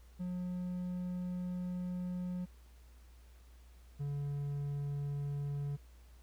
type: tone pair in turn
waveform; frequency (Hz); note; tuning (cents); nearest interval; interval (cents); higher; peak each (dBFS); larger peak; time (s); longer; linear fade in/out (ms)
triangle; 180 / 142.87; F#3 / D3; -47 / -47; major third; 400; first; -34 / -33; second; 0.19-2.46 / 3.99-5.77; first; 20
effects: added 60 Hz sine -55 dBFS peak until 6.22 s + pink hiss -68 dBFS RMS until 6.22 s